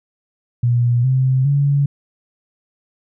sine tone with pitch steps, 120.5 / 130.65 / 141.65 Hz, B2 / C3 / C#3, -42 / -2 / +38 cents, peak -12 dBFS, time 0.63-1.86 s, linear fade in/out 5 ms, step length 410 ms, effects none

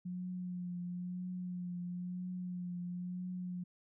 sine tone with vibrato, 179.2 Hz, F3, 45 cents sharp, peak -38 dBFS, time 0.05-3.64 s, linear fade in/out 10 ms, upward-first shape triangle, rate 1 Hz, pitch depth 30 cents each way, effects none

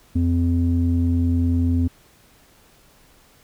square tone with low-pass filter, 85.2 Hz, F2, 42 cents flat, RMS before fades -19 dBFS, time 0.15-1.88 s, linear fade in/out 10 ms, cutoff 220 Hz, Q 7.4, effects pink hiss -54 dBFS RMS until 3.43 s

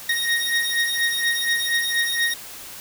25% pulse beating tone pair, 1864.7 / 1868.9 Hz, A#6 / A#6, 0 / +4 cents, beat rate 4.2 Hz, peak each -20 / -19 dBFS, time 0.09-2.34 s, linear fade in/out 5 ms, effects white hiss -38 dBFS RMS until 2.8 s

